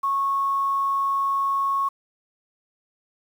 sine tone with quantisation, 1100 Hz, C#6, 14 cents flat, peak -20 dBFS, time 0.03-1.89 s, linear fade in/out 10 ms, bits 8, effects none

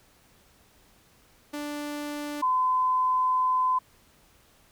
sawtooth / sine tone pair in turn, 293.7 / 1019.2 Hz, D4 / C6, 0 / -46 cents, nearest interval octave + minor seventh, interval 2154 cents, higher second, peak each -28 / -21 dBFS, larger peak second, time 1.53-2.42 / 2.42-3.79 s, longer second, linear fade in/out 10 ms, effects pink hiss -60 dBFS RMS until 4.71 s

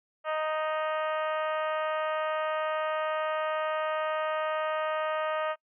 harmonic tone, 311.1 Hz, D#4, in tune, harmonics 2 / 3 / 4 / 5 / 6 / 7 / 8 / 9 / 10, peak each -30 / -37 / -33 / -41 / -41 / -48 / -47 / -47 / -50 dBFS, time 0.24-5.56 s, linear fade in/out 50 ms, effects noise-tail reverb RT60 0.1 s tail -25 dB re dry

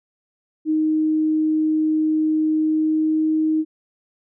sine tone with pitch glide, 311.6 to 313.4 Hz, D#4 to D#4, +3 to +13 cents, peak -16 dBFS, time 0.65-3.65 s, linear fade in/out 50 ms, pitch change +10 cents, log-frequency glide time 2.54-3.28 s, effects none

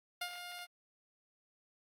10% pulse tone with ADSR envelope, 708 Hz, F5, 23 cents sharp, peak -27 dBFS, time 0.21-0.67 s, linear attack 7 ms, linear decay 72 ms, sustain -9 dB, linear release 35 ms, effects AAC 48 kbps

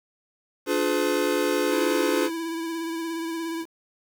square chord, D diminished seventh, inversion none, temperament just, 293.7 / 352.4 / 422.9 / 507.5 Hz, D4 / F4 / Ab4 / Cb5, 0 / +16 / +31 / +47 cents, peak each -28 dBFS, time 0.66-2.3 s, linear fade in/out 50 ms
square tone with vibrato, 329.8 Hz, E4, 1 cent sharp, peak -29 dBFS, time 1.69-3.66 s, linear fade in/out 50 ms, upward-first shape sine, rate 17 Hz, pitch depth 28 cents each way
effects 8-bit

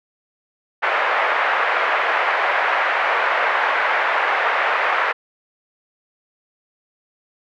white band-pass noise, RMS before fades -19 dBFS, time 0.82-5.13 s, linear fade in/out 20 ms, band 540 to 2000 Hz, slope 24 dB/octave, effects none

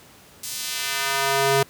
square tone with high-pass filter sweep, 137.3 Hz, C#3, 16 cents flat, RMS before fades -23 dBFS, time 0.43-1.63 s, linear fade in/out 5 ms, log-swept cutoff 6800 to 300 Hz, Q 0.78, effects pink hiss -49 dBFS RMS until 1.69 s + high-pass 80 Hz 12 dB/octave

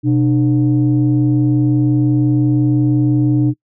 sine tone pair together, 125.77 / 300 Hz, B2 / D4, +32 / +37 cents, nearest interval octave + minor third, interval 1505 cents, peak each -12 dBFS, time 0.03-3.54 s, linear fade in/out 50 ms, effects noise-tail reverb RT60 0.1 s tail -24 dB re dry + tanh soft clip ceiling -5 dBFS

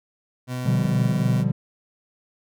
30% pulse tone, 125.9 Hz, B2, 34 cents sharp, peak -24 dBFS, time 0.47-1.45 s, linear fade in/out 50 ms
triangle chord, G dominant seventh, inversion first, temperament just, 122.5 / 147 / 176.4 / 196 Hz, B2 / D3 / F3 / G3, -14 / +2 / +18 / 0 cents, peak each -22 / -22 / -24 / -23 dBFS, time 0.65-1.52 s, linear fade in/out 10 ms
clicks, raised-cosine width 2 ms, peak -26 dBFS, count 2, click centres 0.851 / 0.855 s
effects none

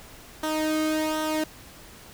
sawtooth tone with flanger, 311.1 Hz, D#4, in tune, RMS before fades -26 dBFS, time 0.43-1.44 s, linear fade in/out 5 ms, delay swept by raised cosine 0.42 to 1.15 ms, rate 1.3 Hz, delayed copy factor -0.65, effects pink hiss -47 dBFS RMS until 2.13 s

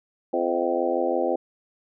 harmonic tone with a mistuned harmonic, 86.1 Hz, F2, 24 cents flat, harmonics 3 / 4 / 5 / 6 / 7 / 8 / 9, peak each -32 / -27 / -31 / -26 / -29 / -32 / -30 dBFS, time 0.33-1.36 s, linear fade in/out 5 ms, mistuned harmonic 7, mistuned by +41 cents, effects none

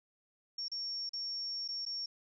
sine tone with dropouts, 5500 Hz, F8, 27 cents flat, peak -36 dBFS, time 0.58-2.06 s, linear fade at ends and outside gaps 5 ms, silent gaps 0.683-0.716 / 1.093-1.133 / 1.679-1.686 / 1.853-1.862 s, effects none

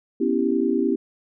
sine chord, C# half-diminished seventh, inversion third, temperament equal, 246.9 / 277.2 / 329.6 / 392 Hz, B3 / C#4 / E4 / G4, 0 / 0 / 0 / 0 cents, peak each -24 dBFS, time 0.2-0.96 s, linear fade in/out 10 ms, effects none

